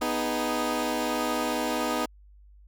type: chord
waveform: 15% pulse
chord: G# minor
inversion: first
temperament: equal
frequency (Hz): 246.9 / 311.1 / 415.3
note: B3 / D#4 / G#4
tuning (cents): 0 / 0 / 0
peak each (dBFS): -23 / -23 / -28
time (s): 0.01-2.06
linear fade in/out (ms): 10
effects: added 50 Hz sine -50 dBFS peak until 2.67 s